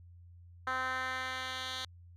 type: tone with band-pass filter sweep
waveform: 10% pulse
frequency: 258.5 Hz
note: C4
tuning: 21 cents flat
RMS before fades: -37 dBFS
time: 0.67-1.85 s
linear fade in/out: 2 ms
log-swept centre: 1400 to 3600 Hz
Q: 1.9
effects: added 87 Hz sine -52 dBFS peak until 2.16 s